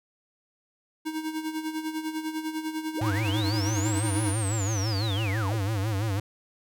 square tone with tremolo, 314.4 Hz, D#4, 18 cents sharp, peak -28 dBFS, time 1.05-4.33 s, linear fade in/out 20 ms, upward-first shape sine, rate 10 Hz, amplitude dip 65%
sine linear two-way sweep, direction up then down, 155.56 to 9956 to 196.8 Hz, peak -33 dBFS, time 2.94-5.58 s, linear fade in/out 50 ms, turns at 4.22 s
square tone with vibrato, 103.83 Hz, G#2, in tune, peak -26 dBFS, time 3.01-6.2 s, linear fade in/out 5 ms, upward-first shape sine, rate 6 Hz, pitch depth 150 cents each way
effects none

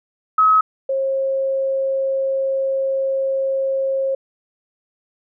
sine tone pair in turn, 1279 / 537.8 Hz, D#6 / C5, +47 / +47 cents, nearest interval octave + minor third, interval 1500 cents, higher first, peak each -10 / -17 dBFS, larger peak first, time 0.38-0.61 / 0.89-4.15 s, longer second, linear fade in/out 5 ms, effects none

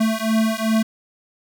square beating tone pair, 220 / 222.6 Hz, A3 / A3, 0 / +20 cents, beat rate 2.6 Hz, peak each -21 dBFS, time 0-0.83 s, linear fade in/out 10 ms, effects none

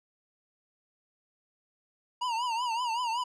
square tone with vibrato, 948 Hz, A#5, 29 cents sharp, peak -29 dBFS, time 2.21-3.24 s, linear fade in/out 10 ms, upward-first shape triangle, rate 5.3 Hz, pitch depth 130 cents each way, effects low-pass 6000 Hz 12 dB/octave

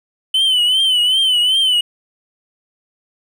triangle tone with vibrato, 3033 Hz, F#7, 42 cents sharp, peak -10 dBFS, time 0.34-1.81 s, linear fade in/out 5 ms, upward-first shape triangle, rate 2.6 Hz, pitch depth 95 cents each way, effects none

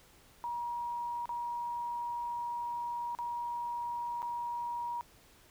sine tone with dropouts, 953 Hz, A#5, 38 cents sharp, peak -34 dBFS, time 0.44-5.01 s, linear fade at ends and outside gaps 0 ms, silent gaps 1.256-1.292 / 3.15-3.188 / 4.22-4.228 s, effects pink hiss -61 dBFS RMS until 5.5 s

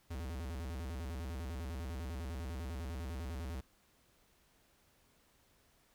square tone with vibrato, 73.42 Hz, D2, in tune, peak -40 dBFS, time 0.1-3.61 s, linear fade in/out 10 ms, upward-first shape square, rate 10 Hz, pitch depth 240 cents each way, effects pink hiss -70 dBFS RMS until 5.94 s

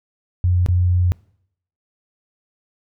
sine tone with dropouts, 89.4 Hz, F2, 41 cents sharp, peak -13 dBFS, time 0.44-1.12 s, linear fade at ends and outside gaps 0 ms, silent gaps 0.662-0.686 s, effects noise-tail reverb RT60 0.7 s tail -24 dB re dry

